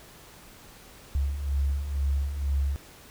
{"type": "beating tone pair", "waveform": "sine", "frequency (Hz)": [68, 70.1], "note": ["C#2", "C#2"], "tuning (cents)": [-33, 20], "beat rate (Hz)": 2.1, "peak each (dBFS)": [-32, -25], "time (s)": [1.15, 2.76], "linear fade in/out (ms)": 0, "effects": ["pink hiss -50 dBFS RMS until 3.1 s"]}